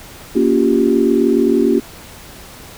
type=chord; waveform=sine; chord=G half-diminished seventh; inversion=first; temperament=just; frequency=235.2 / 282.2 / 352.8 / 392 Hz; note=Bb3 / Db4 / F4 / G4; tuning=+16 / +31 / +18 / 0 cents; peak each=-16 dBFS; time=0.35-1.8 s; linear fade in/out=10 ms; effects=pink hiss -37 dBFS RMS until 2.77 s